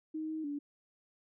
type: tone with pitch steps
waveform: sine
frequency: 313.1 / 315 / 288.6 Hz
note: D#4 / D#4 / D4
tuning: +11 / +21 / -30 cents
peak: -35 dBFS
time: 0.14-0.59 s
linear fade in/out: 10 ms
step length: 150 ms
effects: none